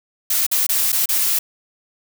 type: noise with dropouts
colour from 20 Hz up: blue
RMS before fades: -18 dBFS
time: 0.3-1.39 s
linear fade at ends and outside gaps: 5 ms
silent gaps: 0.466-0.514 / 0.667-0.691 / 0.92-0.927 / 1.058-1.089 s
effects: none